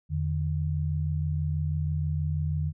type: tone pair together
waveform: sine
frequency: 84.7 / 150.92 Hz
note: E2 / D3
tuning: +48 / +48 cents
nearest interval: minor seventh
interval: 1000 cents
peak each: -28 dBFS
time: 0.09-2.73 s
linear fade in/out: 50 ms
effects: none